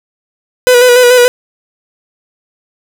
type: tone with vibrato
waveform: 45% pulse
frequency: 493.9 Hz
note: B4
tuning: in tune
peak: -3 dBFS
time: 0.67-1.28 s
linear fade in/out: 0 ms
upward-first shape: square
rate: 6.9 Hz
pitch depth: 29 cents each way
effects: none